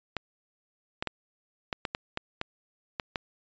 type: clicks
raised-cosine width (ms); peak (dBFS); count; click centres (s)
0.3; -14; 10; 0.167 / 1.025 / 1.073 / 1.728 / 1.852 / 1.949 / 2.174 / 2.414 / 2.998 / 3.158
effects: resampled to 16000 Hz